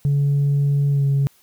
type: tone with pitch glide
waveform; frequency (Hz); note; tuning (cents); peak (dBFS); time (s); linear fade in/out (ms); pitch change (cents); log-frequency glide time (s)
sine; 142 to 139; C#3 to C#3; +42 to +5; -13; 0.05-1.27; 0; -37; 0.9-1.05
effects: tanh soft clip ceiling -13 dBFS + white hiss -56 dBFS RMS until 1.42 s